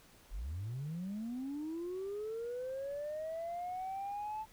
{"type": "linear sweep", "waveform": "sine", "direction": "up", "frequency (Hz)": [35.14, 879], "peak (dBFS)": -36, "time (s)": [0.3, 4.46], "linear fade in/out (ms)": 50, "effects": ["tanh soft clip ceiling -35 dBFS", "pink hiss -62 dBFS RMS until 4.52 s"]}